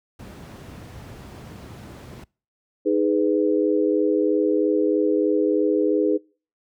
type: noise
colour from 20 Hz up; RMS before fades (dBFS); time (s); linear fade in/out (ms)
brown; -34; 0.19-2.24; 5
type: chord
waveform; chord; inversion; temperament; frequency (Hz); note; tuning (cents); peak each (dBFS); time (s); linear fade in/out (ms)
sine; G# minor; second; just; 311.5 / 415.3 / 498.4; D#4 / G#4 / B4; +2 / 0 / +16; -21 / -21 / -23; 2.85-6.18; 20
effects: noise-tail reverb RT60 0.4 s tail -26 dB re dry + high-pass 100 Hz 12 dB/octave